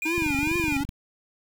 triangle tone, 2424 Hz, D#7, 46 cents flat, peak -25 dBFS, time 0.02-0.77 s, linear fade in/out 2 ms
square tone with vibrato, 308.8 Hz, D#4, 13 cents flat, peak -26 dBFS, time 0.05-0.84 s, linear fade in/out 10 ms, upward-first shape triangle, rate 2.4 Hz, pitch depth 230 cents each way
click train, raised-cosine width 5 ms, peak -21 dBFS, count 18, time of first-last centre 0.18-0.891 s, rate 23.9 Hz
effects 7-bit

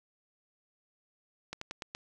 slowing click train, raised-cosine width 0.2 ms, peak -21 dBFS, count 5, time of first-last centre 1.53-1.949 s, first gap 84 ms, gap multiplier 1.15, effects none

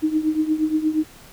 sine tone with tremolo, 311.1 Hz, D#4, in tune, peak -14 dBFS, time 0.02-1.04 s, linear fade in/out 20 ms, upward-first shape triangle, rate 8.5 Hz, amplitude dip 85%, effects pink hiss -46 dBFS RMS until 1.32 s

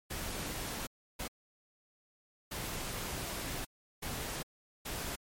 pink noise bursts at uneven times, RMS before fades -39 dBFS, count 5, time 0.1-0.87 / 1.19-1.28 / 2.51-3.65 / 4.02-4.43 / 4.85-5.16 s, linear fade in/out 10 ms, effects MP3 64 kbps

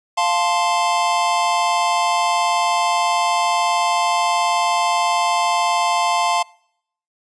square chord, F major, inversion none, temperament equal, 698.5 / 880 / 1046.5 Hz, F5 / A5 / C6, 0 / 0 / 0 cents, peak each -21 dBFS, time 0.17-6.43 s, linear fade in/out 10 ms, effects noise-tail reverb RT60 0.7 s tail -25 dB re dry + resampled to 22050 Hz

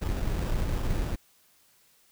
brown noise with sample-and-hold, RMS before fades -28 dBFS, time 0.01-1.16 s, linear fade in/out 10 ms, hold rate 2100 Hz, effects white hiss -63 dBFS RMS until 2.11 s

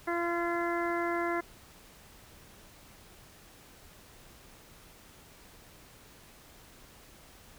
harmonic tone, 342.9 Hz, F4, 32 cents flat, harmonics 1 / 2 / 3 / 4 / 5 / 6, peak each -32 / -35 / -37 / -38 / -39 / -40 dBFS, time 0.07-1.41 s, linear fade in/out 10 ms, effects pink hiss -55 dBFS RMS until 7.58 s

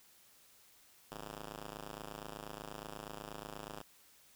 5% pulse ring-modulated tone, 104.7 Hz, G#2, 15 cents sharp, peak -31 dBFS, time 1.11-3.82 s, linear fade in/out 10 ms, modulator 66.5 Hz, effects white hiss -64 dBFS RMS until 4.35 s

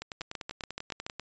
two click trains, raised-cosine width 0.2 ms, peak -18 / -20 dBFS, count 7 / 13, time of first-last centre 0.21-1.065 / 0.02-1.196 s, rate 7.02 / 10.2 Hz, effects resampled to 16000 Hz

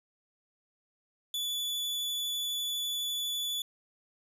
40% pulse tone with vibrato, 3453 Hz, A7, 33 cents flat, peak -30 dBFS, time 1.34-3.62 s, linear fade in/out 2 ms, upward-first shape triangle, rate 12 Hz, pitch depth 8 cents each way, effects none

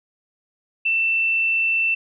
sine tone, 2675 Hz, E7, 25 cents sharp, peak -17 dBFS, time 0.85-1.95 s, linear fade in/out 10 ms, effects none

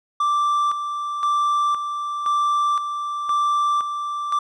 triangle tone with tremolo, 1174 Hz, D6, 1 cent flat, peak -15 dBFS, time 0.2-4.39 s, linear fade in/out 5 ms, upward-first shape square, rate 0.97 Hz, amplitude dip 55%, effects resampled to 24000 Hz

